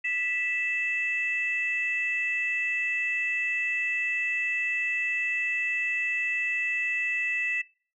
sine tone pair together, 1970.8 / 2637 Hz, B6 / E7, -4 / 0 cents, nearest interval perfect fourth, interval 504 cents, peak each -28 dBFS, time 0.04-7.62 s, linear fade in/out 10 ms, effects noise-tail reverb RT60 0.4 s tail -22 dB re dry + tanh soft clip ceiling -18 dBFS

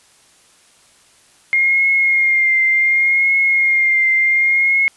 sine tone with vibrato, 2129 Hz, C7, 30 cents sharp, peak -11 dBFS, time 1.53-4.88 s, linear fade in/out 0 ms, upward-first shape triangle, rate 0.68 Hz, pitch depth 36 cents each way, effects white hiss -51 dBFS RMS until 4.96 s + resampled to 24000 Hz

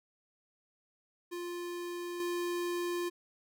square tone with level steps, 349.7 Hz, F4, 2 cents sharp, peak -38 / -33 dBFS, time 1.31-3.1 s, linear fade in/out 20 ms, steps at 2.2 s, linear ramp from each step 2 ms, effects none

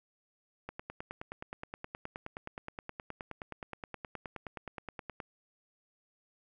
click train, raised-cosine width 0.5 ms, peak -25 dBFS, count 44, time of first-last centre 0.69-5.202 s, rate 9.53 Hz, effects none

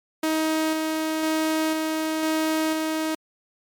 sawtooth tone with tremolo, 315.6 Hz, D#4, 25 cents sharp, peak -17 dBFS, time 0.23-3.15 s, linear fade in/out 5 ms, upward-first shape square, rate 1 Hz, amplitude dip 25%, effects MP3 96 kbps

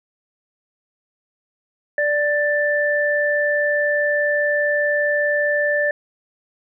sine tone pair together, 587.3 / 1767.6 Hz, D5 / A6, 0 / +7 cents, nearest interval octave + perfect fifth, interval 1907 cents, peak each -19 dBFS, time 1.98-5.91 s, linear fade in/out 2 ms, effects none

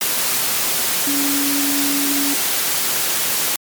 sine tone in noise, 282.4 Hz, C#4, 32 cents sharp, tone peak -20 dBFS, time 1.07-2.34 s, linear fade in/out 2 ms, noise white, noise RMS -19 dBFS, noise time 0.01-3.56 s, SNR -4 dB, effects high-pass 150 Hz 12 dB/octave + MP3 96 kbps

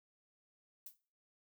violet noise with exponential decay, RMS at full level -44 dBFS, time 0.86-0.97 s, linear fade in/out 5 ms, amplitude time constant 23 ms, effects noise-tail reverb RT60 0.4 s tail -19 dB re dry

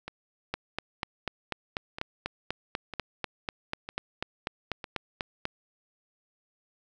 two click trains, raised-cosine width 0.3 ms, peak -21 / -14 dBFS, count 6 / 21, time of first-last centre 0.08-4.842 / 0.54-5.454 s, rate 1.05 / 4.07 Hz, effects none

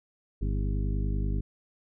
harmonic tone with a mistuned harmonic, 50.3 Hz, G1, 45 cents sharp, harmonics 1 / 2 / 3 / 4 / 5 / 6 / 8, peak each -27 / -33 / -37 / -39 / -41 / -43 / -45 dBFS, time 0.41-1.41 s, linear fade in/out 10 ms, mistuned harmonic 6, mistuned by +80 cents, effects none

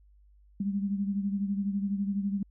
sine beating tone pair, 197.9 / 209.9 Hz, G3 / G#3, +17 / +19 cents, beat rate 12 Hz, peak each -28 / -35 dBFS, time 0.6-2.43 s, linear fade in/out 5 ms, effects added 50 Hz sine -56 dBFS peak until 2.5 s

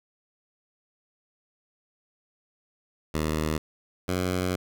10% pulse tone pair in turn, 77.78 / 91.25 Hz, D#2 / F#2, 0 / -24 cents, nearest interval minor third, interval 276 cents, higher second, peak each -17 dBFS, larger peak neither, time 3.14-3.58 / 4.08-4.56 s, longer second, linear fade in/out 5 ms, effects none

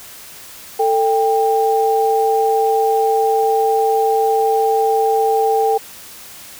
sine tone pair together, 445 / 792.9 Hz, A4 / G5, +20 / +20 cents, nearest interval minor seventh, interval 1000 cents, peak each -15 dBFS, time 0.79-5.78 s, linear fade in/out 10 ms, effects white hiss -37 dBFS RMS until 6.59 s

